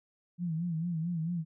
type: tone with vibrato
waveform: sine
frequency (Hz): 167.3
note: E3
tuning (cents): +26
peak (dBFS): -30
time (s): 0.38-1.45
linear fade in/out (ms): 50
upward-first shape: sine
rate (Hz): 4.5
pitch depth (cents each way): 100
effects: none